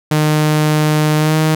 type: tone with pitch glide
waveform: sawtooth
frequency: 152.8 to 156.55 Hz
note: D#3 to D#3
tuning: -31 to +11 cents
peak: -7 dBFS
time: 0.11-1.55 s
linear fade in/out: 5 ms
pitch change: +42 cents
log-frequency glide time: 1.17-1.36 s
effects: none